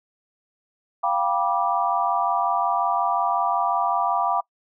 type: chord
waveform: sine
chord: G dominant seventh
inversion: third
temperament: equal with one note detuned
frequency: 698.5 / 784 / 972.5 / 1174.7 Hz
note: F5 / G5 / B5 / D6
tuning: 0 / 0 / -27 / 0 cents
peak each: -25 dBFS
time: 1.03-4.41 s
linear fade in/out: 10 ms
effects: noise-tail reverb RT60 0.1 s tail -25 dB re dry